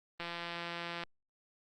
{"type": "click train", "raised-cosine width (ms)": 0.3, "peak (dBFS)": -24, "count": 144, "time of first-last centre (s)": [0.2, 1.036], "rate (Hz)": 171, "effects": ["Opus 32 kbps"]}